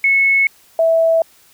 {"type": "tone pair in turn", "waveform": "sine", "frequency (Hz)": [2196, 655.5], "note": ["C#7", "E5"], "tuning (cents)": [-17, -10], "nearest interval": "octave + major sixth", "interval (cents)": 2093, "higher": "first", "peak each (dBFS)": -10, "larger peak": "neither", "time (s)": [[0.04, 0.47], [0.79, 1.22]], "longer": "neither", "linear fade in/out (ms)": 2, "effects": ["white hiss -50 dBFS RMS until 1.53 s"]}